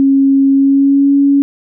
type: tone with pitch glide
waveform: sine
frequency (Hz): 273 to 280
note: C#4 to C#4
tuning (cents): -26 to +18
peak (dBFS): -6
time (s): 0-1.42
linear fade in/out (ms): 0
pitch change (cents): +44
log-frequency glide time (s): 0.52-1.14
effects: none